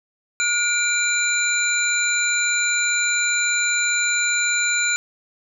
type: tone cluster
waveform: sine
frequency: 1435 / 2355 / 4018 / 7060 Hz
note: F6 / D7 / B7 / A8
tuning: +47 / +4 / +29 / +5 cents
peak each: -23 / -22 / -27 / -23 dBFS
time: 0.4-4.96 s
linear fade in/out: 0 ms
effects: 9-bit